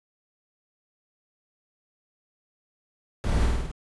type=noise with echo; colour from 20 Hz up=brown; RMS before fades=-25 dBFS; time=3.24-3.46 s; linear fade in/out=0 ms; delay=51 ms; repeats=5; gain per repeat=-2 dB; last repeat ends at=3.715 s; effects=resampled to 24000 Hz